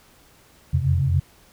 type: tone cluster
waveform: sine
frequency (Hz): 85.1 / 89.9 / 133.2 / 139.6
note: F2 / F#2 / C3 / C#3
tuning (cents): -44 / -49 / +31 / +13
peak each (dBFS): -23 / -23 / -21 / -26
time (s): 0.73-1.2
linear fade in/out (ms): 10
effects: pink hiss -54 dBFS RMS until 1.52 s